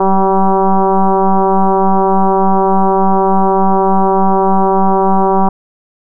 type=tone with frequency modulation; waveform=sine; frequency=385.7 Hz; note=G4; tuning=28 cents flat; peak=-7 dBFS; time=0-5.49 s; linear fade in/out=5 ms; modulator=192 Hz; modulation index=3.4; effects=none